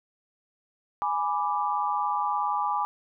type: chord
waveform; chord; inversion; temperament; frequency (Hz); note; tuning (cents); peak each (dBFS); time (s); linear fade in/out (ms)
sine; G# diminished; none; equal; 830.6 / 987.8 / 1174.7; G#5 / B5 / D6; 0 / 0 / 0; -28 / -29 / -29; 1.02-2.85; 0
effects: none

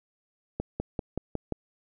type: accelerating click train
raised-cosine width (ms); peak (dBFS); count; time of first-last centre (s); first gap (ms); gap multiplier
2; -16; 6; 0.6-1.523; 200; 0.96
effects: none

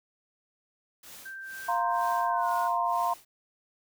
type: noise with tremolo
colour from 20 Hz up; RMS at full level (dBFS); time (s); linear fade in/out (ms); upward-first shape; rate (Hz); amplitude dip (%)
white; -46; 1.03-3.25; 5; sine; 2.1; 95
type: tone with pitch glide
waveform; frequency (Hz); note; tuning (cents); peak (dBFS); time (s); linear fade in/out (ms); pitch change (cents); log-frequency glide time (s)
sine; 1568 to 1446.2; G6 to F#6; 0 to -40; -38; 1.25-2.68; 10; -140; 2.29-2.48
type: chord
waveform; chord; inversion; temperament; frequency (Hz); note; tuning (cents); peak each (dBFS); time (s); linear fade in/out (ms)
sine; F suspended fourth; none; equal; 698.5 / 932.3 / 1046.5; F5 / Bb5 / C6; 0 / 0 / 0; -29; 1.68-3.14; 10
effects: none

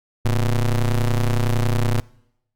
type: ring-modulated tone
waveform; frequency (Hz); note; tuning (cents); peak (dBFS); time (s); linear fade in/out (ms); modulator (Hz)
square; 61.9; B1; +5; -14; 0.25-2; 0; 46.5
effects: noise-tail reverb RT60 0.8 s tail -24 dB re dry + AAC 64 kbps

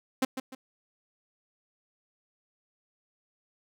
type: tone with echo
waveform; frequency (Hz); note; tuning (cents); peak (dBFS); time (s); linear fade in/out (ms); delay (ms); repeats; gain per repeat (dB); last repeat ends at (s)
sawtooth; 261.6; C4; 0; -19; 0.22-0.25; 5; 150; 2; -9; 0.55
effects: none

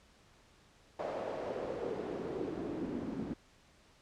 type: noise with band-pass filter sweep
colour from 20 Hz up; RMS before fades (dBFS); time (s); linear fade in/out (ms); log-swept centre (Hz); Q
pink; -39; 0.99-3.34; 5; 630 to 250; 2.9
effects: pink hiss -64 dBFS RMS until 4.01 s + low-pass 7000 Hz 12 dB/octave

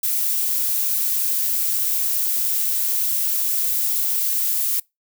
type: noise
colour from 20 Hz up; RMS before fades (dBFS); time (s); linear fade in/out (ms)
violet; -21; 0.03-4.8; 5
effects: noise-tail reverb RT60 0.2 s tail -25 dB re dry

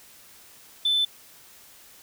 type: tone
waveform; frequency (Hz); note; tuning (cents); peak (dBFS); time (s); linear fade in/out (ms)
sine; 3520; A7; 0; -18; 0.85-1.05; 5
effects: tanh soft clip ceiling -17 dBFS + white hiss -51 dBFS RMS until 2.02 s

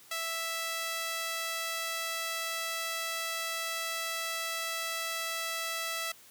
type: tone with high-pass filter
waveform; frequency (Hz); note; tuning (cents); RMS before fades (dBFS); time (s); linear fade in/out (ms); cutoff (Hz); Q
sawtooth; 659.3; E5; 0; -35; 0.11-6.12; 5; 1500; 0.68
effects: white hiss -56 dBFS RMS until 6.3 s + high-pass 60 Hz 12 dB/octave

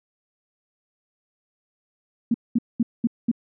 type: tone bursts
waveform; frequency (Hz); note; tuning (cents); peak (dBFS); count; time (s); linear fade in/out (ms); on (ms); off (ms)
sine; 233.1; A#3; 0; -16; 5; 2.31-3.315; 5; 33; 210
effects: none

